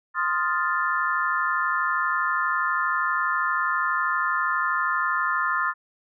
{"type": "chord", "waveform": "sine", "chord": "F dominant seventh", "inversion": "second", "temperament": "equal", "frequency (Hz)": [1046.5, 1244.5, 1396.9, 1760], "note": ["C6", "Eb6", "F6", "A6"], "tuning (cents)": [0, 0, 0, 0], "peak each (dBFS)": -27, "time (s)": [0.14, 5.74], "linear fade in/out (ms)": 50, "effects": []}